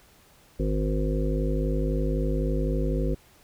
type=harmonic tone; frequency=51.91 Hz; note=G#1; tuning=in tune; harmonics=1 / 3 / 5 / 7 / 9 / 10; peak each=-25 / -30 / -32 / -33 / -35 / -35 dBFS; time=0.59-3.15 s; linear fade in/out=10 ms; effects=pink hiss -57 dBFS RMS until 3.43 s